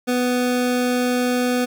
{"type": "tone", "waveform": "25% pulse", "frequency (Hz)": 248.1, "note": "B3", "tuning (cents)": 8, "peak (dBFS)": -14, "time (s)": [0.07, 1.66], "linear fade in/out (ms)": 20, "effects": []}